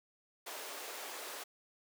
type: high-pass noise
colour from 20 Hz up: pink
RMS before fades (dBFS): -45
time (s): 0.46-1.44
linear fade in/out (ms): 10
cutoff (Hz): 410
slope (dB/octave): 24
effects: none